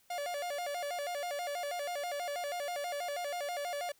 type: tone with vibrato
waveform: 45% pulse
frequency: 638 Hz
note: D#5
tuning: 43 cents sharp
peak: -35 dBFS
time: 0.1-3.92 s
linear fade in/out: 5 ms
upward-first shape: square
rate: 6.2 Hz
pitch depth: 180 cents each way
effects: white hiss -68 dBFS RMS until 3.99 s